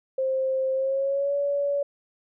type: tone with pitch glide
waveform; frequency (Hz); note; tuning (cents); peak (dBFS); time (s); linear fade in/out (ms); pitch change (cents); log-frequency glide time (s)
sine; 527 to 568.1; C5 to C#5; +12 to +42; -22; 0.18-1.83; 5; +130; 0.73-1.35
effects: none